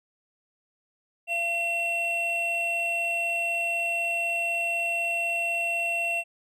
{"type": "tone pair together", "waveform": "triangle", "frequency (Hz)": [684, 2716], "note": ["F5", "F7"], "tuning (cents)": [-36, -49], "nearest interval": "2 octaves", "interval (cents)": 2387, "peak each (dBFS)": [-30, -24], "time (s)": [1.27, 6.24], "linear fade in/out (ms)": 50, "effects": []}